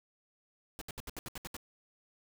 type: noise bursts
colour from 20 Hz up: pink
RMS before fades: -42 dBFS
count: 9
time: 0.79-1.566 s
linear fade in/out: 0 ms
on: 24 ms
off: 70 ms
effects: none